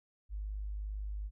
sine tone, 51.2 Hz, G#1, 24 cents flat, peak -36 dBFS, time 0.29-1.31 s, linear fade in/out 50 ms, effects none

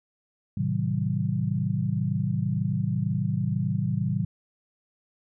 sine chord, A diminished seventh, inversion none, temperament just, 110 / 132 / 158.4 / 190.08 Hz, A2 / C3 / Eb3 / Gb3, 0 / +16 / +31 / +47 cents, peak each -29 dBFS, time 0.57-4.25 s, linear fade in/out 5 ms, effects none

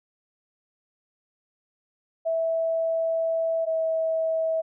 sine tone pair in turn, 655 / 646.7 Hz, E5 / E5, -11 / -33 cents, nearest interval unison, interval 22 cents, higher first, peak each -22 dBFS, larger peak neither, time 2.25-3.66 / 3.66-4.62 s, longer first, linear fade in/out 20 ms, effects none

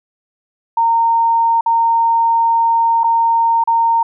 sine tone with dropouts, 920 Hz, A#5, 23 cents flat, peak -10 dBFS, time 0.77-4.03 s, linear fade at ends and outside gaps 5 ms, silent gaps 1.61-1.66 / 3.035-3.041 / 3.639-3.674 s, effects none

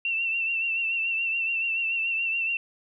sine tone with vibrato, 2704 Hz, E7, 43 cents sharp, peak -24 dBFS, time 0.05-2.57 s, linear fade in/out 2 ms, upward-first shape triangle, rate 7 Hz, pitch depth 52 cents each way, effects none

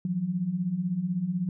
sine beating tone pair, 166.7 / 182.7 Hz, E3 / F#3, +20 / -22 cents, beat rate 16 Hz, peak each -32 / -27 dBFS, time 0.05-1.49 s, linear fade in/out 2 ms, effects none

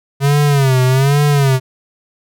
square tone with vibrato, 136.8 Hz, C#3, 23 cents flat, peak -10 dBFS, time 0.2-1.6 s, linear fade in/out 50 ms, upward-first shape sine, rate 1.2 Hz, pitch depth 120 cents each way, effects none

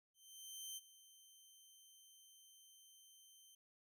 15% pulse tone with ADSR envelope, 3108 Hz, G7, 16 cents flat, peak -39 dBFS, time 0.14-3.55 s, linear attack 630 ms, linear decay 28 ms, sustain -17 dB, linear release 4 ms, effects none

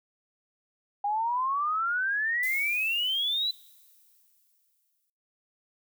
sine exponential sweep, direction up, 804 to 4014 Hz, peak -25 dBFS, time 1.04-3.51 s, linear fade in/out 5 ms
violet noise with exponential decay, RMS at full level -37 dBFS, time 2.43-5.1 s, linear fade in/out 2 ms, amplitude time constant 580 ms
effects noise-tail reverb RT60 1.0 s tail -26 dB re dry

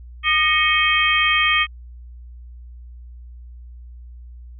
sine tone cluster, 1220 / 1870 / 2209 / 2532 / 3172 Hz, D#6 / A#6 / C#7 / D#7 / G7, -34 / +5 / -7 / +30 / +20 cents, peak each -21 dBFS, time 0.23-1.67 s, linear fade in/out 50 ms, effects added 60 Hz sine -36 dBFS peak until 4.59 s

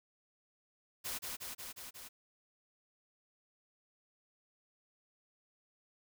white noise with echo, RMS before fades -40 dBFS, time 1.04-1.19 s, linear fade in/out 20 ms, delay 180 ms, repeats 5, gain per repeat -2 dB, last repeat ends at 2.09 s, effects none

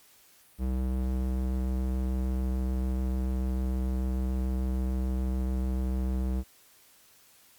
square tone with band-pass filter, 63.8 Hz, C2, 43 cents flat, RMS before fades -29 dBFS, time 0.58-6.44 s, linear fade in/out 50 ms, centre 140 Hz, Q 0.57, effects white hiss -59 dBFS RMS until 7.58 s + Opus 48 kbps

